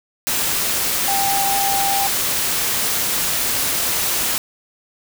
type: tone in noise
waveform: sine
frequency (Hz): 791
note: G5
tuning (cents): +15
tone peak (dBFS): -19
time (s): 1.08-2.07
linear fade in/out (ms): 0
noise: white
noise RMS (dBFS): -20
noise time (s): 0.27-4.38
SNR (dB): -2
effects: none